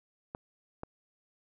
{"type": "clicks", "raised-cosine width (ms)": 1, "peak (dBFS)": -24, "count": 2, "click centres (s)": [0.349, 0.834], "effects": []}